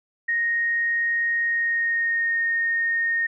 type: tone with pitch glide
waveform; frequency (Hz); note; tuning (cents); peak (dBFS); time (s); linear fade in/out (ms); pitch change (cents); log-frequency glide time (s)
sine; 1864.7 to 1846.5; A#6 to A#6; 0 to -17; -20; 0.28-3.27; 10; -17; 1.43-2.41
effects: none